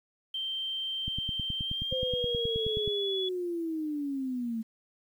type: tone with pitch glide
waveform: sine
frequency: 3136 to 3400 Hz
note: G7 to G#7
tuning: 0 to +40 cents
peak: -31 dBFS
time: 0.34-3.29 s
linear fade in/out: 5 ms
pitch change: +140 cents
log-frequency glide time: 1.57-2.93 s
type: click train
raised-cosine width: 5 ms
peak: -24 dBFS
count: 18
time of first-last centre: 1.08-2.877 s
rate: 9.46 Hz
type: linear sweep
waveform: sine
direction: down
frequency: 523.3 to 220 Hz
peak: -30 dBFS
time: 1.91-4.63 s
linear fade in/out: 20 ms
effects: 10-bit